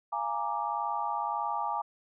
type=chord; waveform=sine; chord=Bb dominant seventh; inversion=second; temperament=equal with one note detuned; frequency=689.2 / 830.6 / 932.3 / 1174.7 Hz; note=F5 / Ab5 / Bb5 / D6; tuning=-23 / 0 / 0 / 0 cents; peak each=-39 / -33 / -34 / -35 dBFS; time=0.12-1.82 s; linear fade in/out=10 ms; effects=none